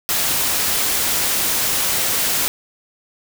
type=noise; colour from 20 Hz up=white; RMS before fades=-19 dBFS; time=0.09-2.48 s; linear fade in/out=0 ms; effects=none